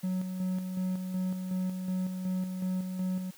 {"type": "tone with tremolo", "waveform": "triangle", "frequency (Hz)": 185, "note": "F#3", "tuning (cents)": 0, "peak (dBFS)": -26, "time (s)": [0.03, 3.31], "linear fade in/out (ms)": 10, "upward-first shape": "square", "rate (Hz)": 2.7, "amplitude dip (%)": 45, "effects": ["white hiss -55 dBFS RMS until 3.37 s", "high-pass 80 Hz 12 dB/octave"]}